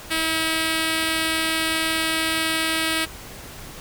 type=tone with notch filter; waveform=5% pulse; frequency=321.6 Hz; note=E4; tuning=43 cents flat; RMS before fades=-23 dBFS; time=0.1-3.06 s; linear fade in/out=20 ms; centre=820 Hz; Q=1.3; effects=pink hiss -39 dBFS RMS until 3.8 s